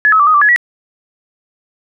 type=tone with pitch steps; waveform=sine; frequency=1706 / 1286 / 1166 / 1251 / 1168 / 1693 / 1931 Hz; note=G#6 / E6 / D6 / D#6 / D6 / G#6 / B6; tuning=+46 / -43 / -13 / +9 / -10 / +33 / -39 cents; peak=-6 dBFS; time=0.05-0.561 s; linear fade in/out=0 ms; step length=73 ms; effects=none